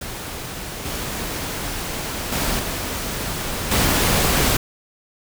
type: noise with level steps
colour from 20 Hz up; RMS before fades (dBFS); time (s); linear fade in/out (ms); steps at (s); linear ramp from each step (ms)
pink; -31 / -27 / -22 / -26 / -18; 0.01-4.57; 5; 0.85 / 2.32 / 2.59 / 3.71; 5
effects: none